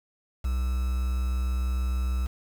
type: tone with quantisation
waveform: triangle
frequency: 63.3 Hz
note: B1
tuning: 43 cents sharp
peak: -22 dBFS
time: 0.44-2.27 s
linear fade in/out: 10 ms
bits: 7
effects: none